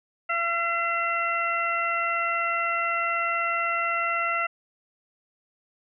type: harmonic tone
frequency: 679 Hz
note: F5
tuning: 49 cents flat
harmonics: 1 / 2 / 3 / 4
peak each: -32 / -26 / -29 / -31 dBFS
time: 0.29-4.47 s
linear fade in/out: 10 ms
effects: none